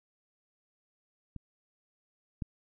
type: clicks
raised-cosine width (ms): 5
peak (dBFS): -29 / -22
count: 2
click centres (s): 1.363 / 2.422
effects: none